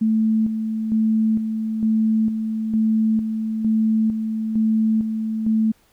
sine tone with tremolo, 220 Hz, A3, in tune, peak -15 dBFS, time 0.01-5.72 s, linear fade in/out 10 ms, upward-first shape square, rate 1.1 Hz, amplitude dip 50%, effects pink hiss -59 dBFS RMS until 5.92 s

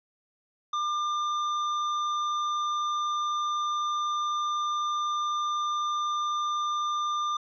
triangle tone with tanh clipping, 1198 Hz, D6, 34 cents sharp, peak -28 dBFS, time 0.73-7.37 s, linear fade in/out 5 ms, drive 15 dB, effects resampled to 16000 Hz

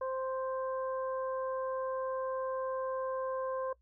harmonic tone, 523.3 Hz, C5, in tune, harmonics 1 / 2 / 3, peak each -34 / -39 / -51 dBFS, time 0.01-3.73 s, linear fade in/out 5 ms, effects noise-tail reverb RT60 0.1 s tail -21 dB re dry + added 60 Hz sine -66 dBFS peak until 3.81 s

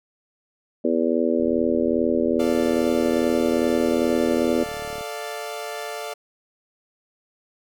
harmonic tone, 82.41 Hz, E2, in tune, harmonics 3 / 4 / 5 / 6 / 7, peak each -23 / -24 / -25 / -26 / -26 dBFS, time 0.84-4.64 s, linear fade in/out 10 ms
click train, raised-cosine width 3 ms, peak -27 dBFS, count 136, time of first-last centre 1.4-5.01 s, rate 37.4 Hz
sawtooth chord, D minor, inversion second, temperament equal, 440 / 587.3 / 698.5 Hz, A4 / D5 / F5, 0 / 0 / 0 cents, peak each -30 dBFS, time 2.39-6.14 s, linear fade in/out 10 ms
effects none

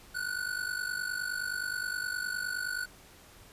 square ring-modulated tone, 1480 Hz, F#6, in tune, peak -30 dBFS, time 0.14-2.86 s, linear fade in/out 20 ms, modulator 24.8 Hz, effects pink hiss -55 dBFS RMS until 3.52 s + resampled to 32000 Hz

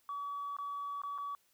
sine tone with dropouts, 1139 Hz, C#6, 47 cents sharp, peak -36 dBFS, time 0.09-1.35 s, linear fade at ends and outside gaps 1 ms, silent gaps 0.567-0.586 / 1.018-1.035 / 1.179-1.184 s, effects tanh soft clip ceiling -33 dBFS + white hiss -72 dBFS RMS until 1.53 s

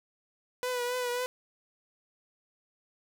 sawtooth tone with vibrato, 493.9 Hz, B4, in tune, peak -26 dBFS, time 0.63-1.26 s, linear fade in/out 0 ms, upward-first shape triangle, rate 3.7 Hz, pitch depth 41 cents each way, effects 10-bit

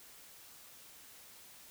silence, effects white hiss -56 dBFS RMS until 1.7 s

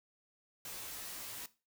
white noise with comb filter, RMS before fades -45 dBFS, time 0.65-1.46 s, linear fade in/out 2 ms, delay 15 ms, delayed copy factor -0.7, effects noise-tail reverb RT60 0.3 s tail -17 dB re dry

